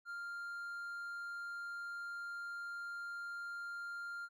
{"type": "tone", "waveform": "triangle", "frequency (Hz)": 1396.9, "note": "F6", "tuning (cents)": 0, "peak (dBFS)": -40, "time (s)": [0.05, 4.29], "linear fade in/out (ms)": 50, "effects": []}